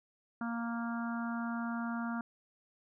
harmonic tone, 233.1 Hz, A#3, in tune, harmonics 1 / 3 / 4 / 5 / 6 / 7, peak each -35 / -45 / -46 / -46 / -43 / -52 dBFS, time 0.41-2.21 s, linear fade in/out 2 ms, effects none

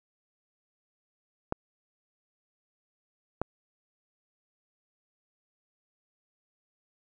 clicks, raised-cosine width 1 ms, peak -14 dBFS, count 2, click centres 1.524 / 3.416 s, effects none

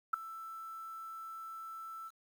sine tone with ADSR envelope, 1326 Hz, E6, 10 cents sharp, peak -23 dBFS, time 0.13-2.11 s, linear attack 10 ms, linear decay 4 ms, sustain -20 dB, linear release 40 ms, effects 10-bit

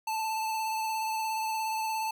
square tone with vibrato, 880 Hz, A5, in tune, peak -30 dBFS, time 0.07-2.11 s, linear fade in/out 5 ms, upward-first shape triangle, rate 17 Hz, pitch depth 24 cents each way, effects none

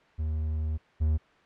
triangle tone pair in turn, 77.78 / 77.44 Hz, D#2 / D#2, 0 / -8 cents, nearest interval unison, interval 8 cents, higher first, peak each -25 / -20 dBFS, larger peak second, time 0.18-0.78 / 1-1.18 s, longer first, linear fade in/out 20 ms, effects white hiss -59 dBFS RMS until 1.45 s + low-pass 2000 Hz 12 dB/octave

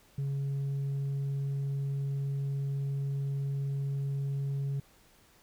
sine tone, 138.7 Hz, C#3, 1 cent sharp, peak -27 dBFS, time 0.18-4.8 s, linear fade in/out 5 ms, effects tanh soft clip ceiling -29 dBFS + pink hiss -62 dBFS RMS until 5.42 s

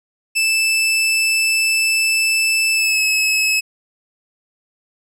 sawtooth tone with pitch glide, 2637 to 2581 Hz, E7 to E7, 0 to -37 cents, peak -11 dBFS, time 0.35-3.61 s, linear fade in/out 20 ms, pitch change -37 cents, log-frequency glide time 2.73-3.01 s, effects low-pass 12000 Hz 12 dB/octave

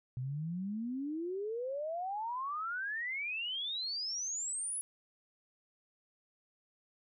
sine exponential sweep, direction up, 122.6 to 10548 Hz, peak -35 dBFS, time 0.17-4.81 s, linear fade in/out 0 ms, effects none

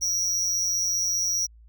square tone with amplitude modulation, 5730 Hz, F8, 44 cents sharp, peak -19 dBFS, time 0.01-1.47 s, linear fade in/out 20 ms, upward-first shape sine, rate 185 Hz, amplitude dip 100%, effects added 56 Hz sine -48 dBFS peak until 1.68 s

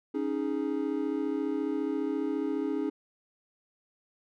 triangle chord, C# suspended second, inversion none, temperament just, 277.2 / 311.8 / 415.8 Hz, C#4 / D#4 / G#4, 0 / +4 / +2 cents, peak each -30 / -30 / -32 dBFS, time 0.14-2.9 s, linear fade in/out 10 ms, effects none

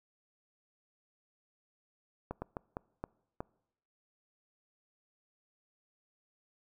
slowing click train, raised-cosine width 1 ms, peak -23 dBFS, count 6, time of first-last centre 2.31-3.405 s, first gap 110 ms, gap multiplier 1.35, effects noise-tail reverb RT60 0.8 s tail -25 dB re dry

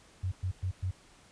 sine tone bursts, 92.5 Hz, F#2, in tune, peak -29 dBFS, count 4, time 0.23-0.912 s, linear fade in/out 10 ms, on 88 ms, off 110 ms, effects pink hiss -59 dBFS RMS until 1.31 s + resampled to 22050 Hz

